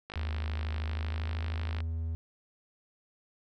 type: click train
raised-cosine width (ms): 0.3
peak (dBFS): -24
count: 91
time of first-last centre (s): 0.1-1.805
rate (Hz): 52.8
type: tone with pitch glide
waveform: triangle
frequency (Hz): 77.8 to 81.39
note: D#2 to E2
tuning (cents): 0 to -21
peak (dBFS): -29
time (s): 0.16-2.15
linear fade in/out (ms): 0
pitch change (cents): +79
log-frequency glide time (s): 0.72-1.46
effects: none